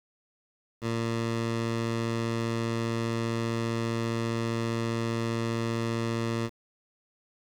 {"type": "tone", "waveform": "15% pulse", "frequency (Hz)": 115.1, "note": "A#2", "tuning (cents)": -22, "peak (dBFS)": -21, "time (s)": [0.81, 6.5], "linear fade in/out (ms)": 50, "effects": ["low-pass 7000 Hz 12 dB/octave", "8-bit"]}